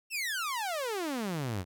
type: exponential sweep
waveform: sawtooth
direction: down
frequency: 2771 to 84 Hz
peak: -28 dBFS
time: 0.1-1.65 s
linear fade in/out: 50 ms
effects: none